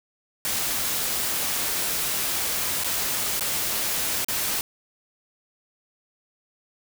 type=noise with dropouts; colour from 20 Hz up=white; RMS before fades=-26 dBFS; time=0.45-4.61 s; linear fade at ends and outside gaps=1 ms; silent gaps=2.837-2.844 / 3.396-3.408 / 4.246-4.284 s; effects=none